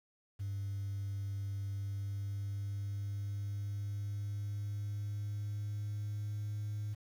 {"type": "tone with pitch glide", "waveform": "sine", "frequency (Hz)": [99.4, 104.89], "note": ["G2", "G#2"], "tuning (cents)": [25, 18], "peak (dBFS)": -34, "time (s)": [0.39, 6.95], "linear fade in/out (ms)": 20, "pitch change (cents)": 93, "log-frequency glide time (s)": [1.7, 6.7], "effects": ["tanh soft clip ceiling -34 dBFS", "10-bit"]}